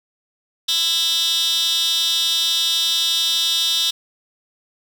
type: tone with high-pass filter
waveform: 15% pulse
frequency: 331.7 Hz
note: E4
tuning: 11 cents sharp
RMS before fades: -19 dBFS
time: 0.68-3.91 s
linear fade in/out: 10 ms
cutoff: 3800 Hz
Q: 5.9
effects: none